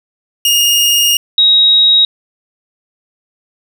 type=tone pair in turn; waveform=sawtooth / sine; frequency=2846 / 3799 Hz; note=F7 / A#7; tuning=+32 / +32 cents; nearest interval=perfect fourth; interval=500 cents; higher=second; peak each=-5 dBFS; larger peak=neither; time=0.45-1.17 / 1.38-2.05 s; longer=first; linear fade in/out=2 ms; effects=none